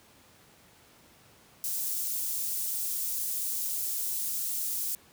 white high-pass noise, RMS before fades -32 dBFS, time 1.64-4.95 s, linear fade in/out 0 ms, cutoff 7600 Hz, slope 12 dB/octave, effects pink hiss -58 dBFS RMS until 5.12 s + high-pass 80 Hz 12 dB/octave

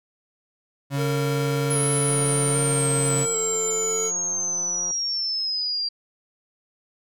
35% pulse tone with pitch glide, 139.6 to 137.92 Hz, C#3 to C#3, +13 to -8 cents, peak -21 dBFS, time 0.9-3.27 s, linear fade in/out 50 ms, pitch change -21 cents, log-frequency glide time 2.58-2.99 s
square tone with vibrato, 450.4 Hz, A4, 40 cents sharp, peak -27 dBFS, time 0.96-4.12 s, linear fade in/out 50 ms, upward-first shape square, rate 0.63 Hz, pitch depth 28 cents each way
sine exponential sweep, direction down, 10548 to 4721 Hz, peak -23 dBFS, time 1.7-5.89 s, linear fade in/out 10 ms
click train, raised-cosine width 1 ms, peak -28 dBFS, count 500, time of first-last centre 2.09-4.909 s, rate 177 Hz
effects none

